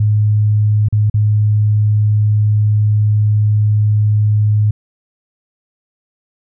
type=tone with dropouts; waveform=sine; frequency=105.7 Hz; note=G#2; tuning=31 cents sharp; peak=-9 dBFS; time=0-4.71 s; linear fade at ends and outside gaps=5 ms; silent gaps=0.886-0.925 / 1.099-1.141 s; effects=none